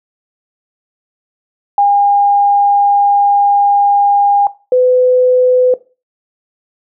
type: tone pair in turn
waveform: sine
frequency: 810 / 503.8 Hz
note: G#5 / B4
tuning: -43 / +34 cents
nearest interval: minor sixth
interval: 823 cents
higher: first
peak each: -6 dBFS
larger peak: neither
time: 1.78-4.47 / 4.72-5.74 s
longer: first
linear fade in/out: 2 ms
effects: noise-tail reverb RT60 0.3 s tail -17 dB re dry